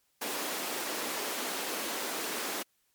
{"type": "high-pass noise", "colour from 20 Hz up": "pink", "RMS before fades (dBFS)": -35, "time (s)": [0.21, 2.63], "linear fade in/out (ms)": 10, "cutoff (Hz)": 270, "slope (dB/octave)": 24, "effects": ["white hiss -73 dBFS RMS until 2.94 s", "MP3 96 kbps"]}